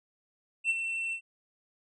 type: tone with ADSR envelope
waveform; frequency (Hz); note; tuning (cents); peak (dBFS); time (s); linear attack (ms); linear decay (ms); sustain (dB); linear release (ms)
triangle; 2694; E7; +37; -21; 0.64-1.21; 58; 32; -8; 84
effects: resampled to 24000 Hz